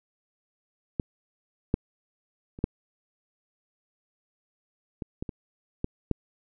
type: clicks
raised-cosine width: 3 ms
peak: -13 / -9 / -28 / -9 / -20 / -19 / -21 / -14 / -11 dBFS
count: 9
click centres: 0.998 / 1.741 / 2.589 / 2.641 / 5.022 / 5.225 / 5.292 / 5.844 / 6.113 s
effects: none